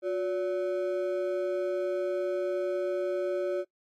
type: ring-modulated tone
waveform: triangle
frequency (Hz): 466.2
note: A#4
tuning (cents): 0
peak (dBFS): -22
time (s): 0.02-3.65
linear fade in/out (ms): 50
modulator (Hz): 105
effects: noise-tail reverb RT60 0.1 s tail -21 dB re dry + AAC 48 kbps